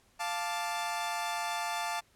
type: chord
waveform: sawtooth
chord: D minor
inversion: first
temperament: equal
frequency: 698.5 / 880 / 1174.7 Hz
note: F5 / A5 / D6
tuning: 0 / 0 / 0 cents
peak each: -33 / -31 / -36 dBFS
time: 0.19-2.01 s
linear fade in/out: 20 ms
effects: pink hiss -66 dBFS RMS until 2.15 s + low-pass 12000 Hz 12 dB/octave